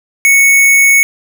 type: tone with sample-and-hold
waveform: sine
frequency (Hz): 2216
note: C#7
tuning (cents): -1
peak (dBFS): -4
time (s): 0.25-1.03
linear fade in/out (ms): 0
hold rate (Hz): 8820
effects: none